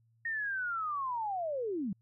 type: linear sweep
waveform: sine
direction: down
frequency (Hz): 1861 to 173.8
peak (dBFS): -32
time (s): 0.25-1.93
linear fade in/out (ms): 5
effects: added 114 Hz sine -66 dBFS peak until 2.01 s